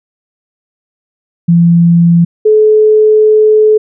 sine tone pair in turn, 170.2 / 429.8 Hz, F3 / A4, -44 / -41 cents, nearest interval octave + major third, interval 1603 cents, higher second, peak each -3 dBFS, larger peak neither, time 1.48-2.25 / 2.45-3.78 s, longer second, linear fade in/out 10 ms, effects none

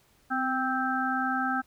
harmonic tone with a mistuned harmonic, 261.6 Hz, C4, in tune, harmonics 1 / 3 / 5 / 6, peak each -31 / -31 / -31 / -31 dBFS, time 0.3-1.62 s, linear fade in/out 20 ms, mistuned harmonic 1, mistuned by -23 cents, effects pink hiss -64 dBFS RMS until 1.66 s

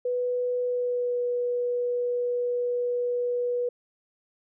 sine tone with pitch glide, 493.9 to 487.7 Hz, B4 to B4, 0 to -22 cents, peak -24 dBFS, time 0.05-3.69 s, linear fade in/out 5 ms, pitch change -22 cents, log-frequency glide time 0.63-1.2 s, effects none

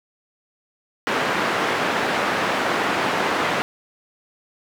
white band-pass noise, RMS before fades -22 dBFS, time 1.07-3.62 s, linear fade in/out 0 ms, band 190 to 1600 Hz, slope 12 dB/octave, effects none

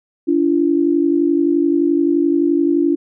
sine tone pair together, 288.5 / 340.1 Hz, D4 / F4, -31 / -46 cents, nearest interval minor third, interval 285 cents, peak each -15 dBFS, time 0.27-2.96 s, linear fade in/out 20 ms, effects none

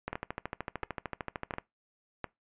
two click trains, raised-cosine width 0.5 ms, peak -19 / -19 dBFS, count 4 / 21, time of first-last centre 0.13-2.243 / 0.08-1.584 s, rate 1.42 / 13.3 Hz, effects noise-tail reverb RT60 0.2 s tail -22 dB re dry + resampled to 8000 Hz

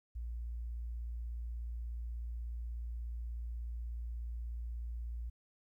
sine tone, 58.27 Hz, A#1, in tune, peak -38 dBFS, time 0.15-5.3 s, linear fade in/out 10 ms, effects 13-bit

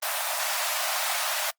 pink high-pass noise, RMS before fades -28 dBFS, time 0.02-1.51 s, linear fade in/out 10 ms, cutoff 590 Hz, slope 96 dB/octave, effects noise-tail reverb RT60 0.1 s tail -23 dB re dry + Opus 24 kbps

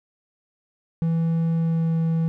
triangle tone with pitch glide, 164.81 to 163.48 Hz, E3 to E3, 0 to -14 cents, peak -17 dBFS, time 1.02-2.28 s, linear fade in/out 0 ms, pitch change -14 cents, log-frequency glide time 1.54-1.95 s, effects none

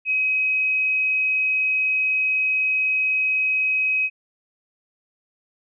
sine tone, 2536 Hz, D#7, 32 cents sharp, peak -18 dBFS, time 0.05-4.1 s, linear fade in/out 50 ms, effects none

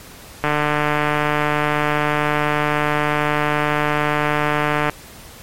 click train, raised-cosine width 0.5 ms, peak -3 dBFS, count 665, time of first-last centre 0.44-4.896 s, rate 149 Hz, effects pink hiss -40 dBFS RMS until 5.42 s + MP3 64 kbps

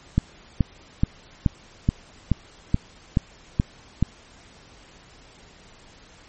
click train, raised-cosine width 5 ms, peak -5 dBFS, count 10, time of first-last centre 0.18-4.026 s, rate 2.34 Hz, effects pink hiss -50 dBFS RMS until 6.28 s + MP3 32 kbps

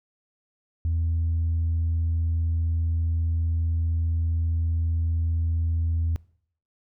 sine tone, 82.41 Hz, E2, in tune, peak -20 dBFS, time 0.85-6.16 s, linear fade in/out 0 ms, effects noise-tail reverb RT60 0.6 s tail -23 dB re dry + tanh soft clip ceiling -19 dBFS

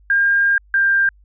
sine tone pair in turn, 1608 / 1590.4 Hz, G6 / G6, +44 / +25 cents, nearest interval unison, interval 19 cents, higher first, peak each -12 dBFS, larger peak neither, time 0.1-0.58 / 0.74-1.09 s, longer first, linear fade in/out 2 ms, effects added 50 Hz sine -47 dBFS peak until 1.24 s

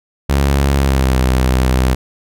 sawtooth tone with pitch glide, 69.3 to 63.92 Hz, C#2 to C2, 0 to -40 cents, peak -7 dBFS, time 0.29-1.95 s, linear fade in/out 10 ms, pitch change -140 cents, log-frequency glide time 0.76-1.19 s, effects none

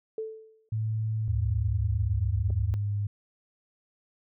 sine tone with exponential decay, 440 Hz, A4, in tune, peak -28 dBFS, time 0.18-0.69 s, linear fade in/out 2 ms, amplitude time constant 110 ms
sine tone with pitch glide, 109.7 to 102.35 Hz, A2 to G#2, -5 to -25 cents, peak -26 dBFS, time 0.72-3.07 s, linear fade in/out 5 ms, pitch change -120 cents, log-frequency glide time 1.19-2.29 s
sine tone with vibrato, 76 Hz, D#2, 40 cents flat, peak -27 dBFS, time 1.28-2.74 s, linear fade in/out 0 ms, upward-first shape square, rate 8.8 Hz, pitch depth 190 cents each way
clicks, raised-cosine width 2 ms, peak -31 dBFS, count 2, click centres 2.501 / 2.506 s
effects none

